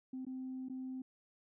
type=tone with dropouts; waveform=sine; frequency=259.3 Hz; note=C4; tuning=15 cents flat; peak=-39 dBFS; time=0.13-1.02 s; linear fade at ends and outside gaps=5 ms; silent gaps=0.251-0.266 / 0.686-0.697 s; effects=tanh soft clip ceiling -36 dBFS